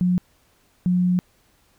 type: tone pair in turn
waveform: sine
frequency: 179.8 / 179.8 Hz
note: F#3 / F#3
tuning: -49 / -49 cents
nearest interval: unison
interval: 0 cents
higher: neither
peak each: -16 dBFS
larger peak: neither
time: 0.01-0.18 / 0.86-1.19 s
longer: second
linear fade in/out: 0 ms
effects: pink hiss -61 dBFS RMS until 1.78 s